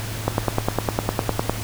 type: click train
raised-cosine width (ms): 1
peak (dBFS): -4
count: 13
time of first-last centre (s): 0.28-1.496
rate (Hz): 9.87
effects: added 108 Hz sine -29 dBFS peak until 1.63 s + pink hiss -32 dBFS RMS until 1.63 s